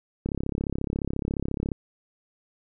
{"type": "click train", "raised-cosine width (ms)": 3, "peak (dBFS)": -15, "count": 51, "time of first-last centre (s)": [0.26, 1.718], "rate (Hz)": 34.3, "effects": []}